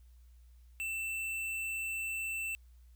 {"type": "tone with tanh clipping", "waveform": "sine", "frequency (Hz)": 2671, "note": "E7", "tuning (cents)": 22, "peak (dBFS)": -36, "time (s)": [0.8, 2.55], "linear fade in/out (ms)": 0, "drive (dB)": 16, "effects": ["added 60 Hz sine -55 dBFS peak until 2.95 s", "white hiss -75 dBFS RMS until 2.95 s"]}